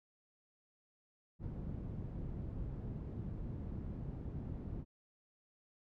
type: low-pass noise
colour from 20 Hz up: white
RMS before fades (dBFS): -43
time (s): 1.39-4.85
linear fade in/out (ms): 50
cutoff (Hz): 150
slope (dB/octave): 12
effects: none